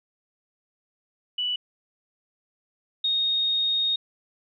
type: tone pair in turn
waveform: sine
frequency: 2960 / 3719 Hz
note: F#7 / A#7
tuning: 0 / -5 cents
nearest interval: major third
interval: 395 cents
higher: second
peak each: -24 / -21 dBFS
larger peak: second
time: 1.38-1.56 / 3.04-3.96 s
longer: second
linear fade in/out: 5 ms
effects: none